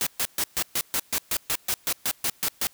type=noise bursts; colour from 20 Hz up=white; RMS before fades=-25 dBFS; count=15; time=0.01-2.67 s; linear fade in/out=0 ms; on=56 ms; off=130 ms; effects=white hiss -57 dBFS RMS until 2.73 s